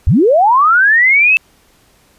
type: linear sweep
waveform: sine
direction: up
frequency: 55 to 2654 Hz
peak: -6 dBFS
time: 0.07-1.37 s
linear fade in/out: 0 ms
effects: pink hiss -51 dBFS RMS until 2.18 s + resampled to 32000 Hz